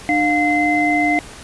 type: tone cluster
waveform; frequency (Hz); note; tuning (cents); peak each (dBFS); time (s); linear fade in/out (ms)
sine; 300.3 / 710 / 2062; D4 / F5 / C7; +39 / +28 / -26; -18; 0.09-1.19; 0
effects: pink hiss -37 dBFS RMS until 1.43 s + resampled to 24000 Hz